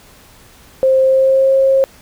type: tone with pitch glide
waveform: sine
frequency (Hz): 527 to 536.8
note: C5 to C5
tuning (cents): +12 to +44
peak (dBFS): -8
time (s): 0.83-1.84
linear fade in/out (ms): 0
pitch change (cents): +32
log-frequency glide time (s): 1.03-1.53
effects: pink hiss -44 dBFS RMS until 2.01 s